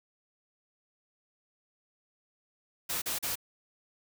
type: noise bursts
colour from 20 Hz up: white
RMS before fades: -33 dBFS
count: 3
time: 2.89-3.356 s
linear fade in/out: 10 ms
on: 130 ms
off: 38 ms
effects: none